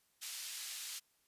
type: band-pass noise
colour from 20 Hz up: pink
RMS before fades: -45 dBFS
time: 0.21-1 s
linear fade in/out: 20 ms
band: 3300 to 13000 Hz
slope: 12 dB/octave
effects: white hiss -75 dBFS RMS until 1.27 s + resampled to 32000 Hz